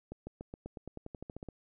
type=accelerating click train; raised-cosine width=2 ms; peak=-29 dBFS; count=15; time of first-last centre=0.12-1.487 s; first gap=150 ms; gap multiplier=0.93; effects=none